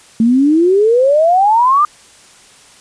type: exponential sweep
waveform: sine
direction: up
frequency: 220 to 1229 Hz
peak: -7 dBFS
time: 0.2-1.85 s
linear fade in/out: 2 ms
effects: white hiss -43 dBFS RMS until 2.8 s + resampled to 22050 Hz